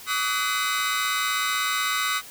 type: tone cluster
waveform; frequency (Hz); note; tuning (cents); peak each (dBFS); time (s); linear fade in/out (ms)
35% pulse; 1146 / 1262 / 1494 / 2038 / 3770; D6 / D#6 / F#6 / C7 / A#7; -43 / +24 / +16 / -46 / +19; -28; 0.06-2.22; 50
effects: white hiss -43 dBFS RMS until 2.3 s